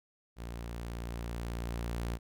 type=tone with level ramp; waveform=sawtooth; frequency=58.27 Hz; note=A#1; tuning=in tune; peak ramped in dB=-36 to -29 dBFS; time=0.36-2.19 s; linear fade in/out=50 ms; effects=none